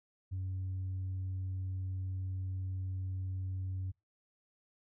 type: tone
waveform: sine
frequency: 93.8 Hz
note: F#2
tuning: 24 cents sharp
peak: -33 dBFS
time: 0.31-3.92 s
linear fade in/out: 20 ms
effects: noise-tail reverb RT60 0.2 s tail -25 dB re dry + tanh soft clip ceiling -33 dBFS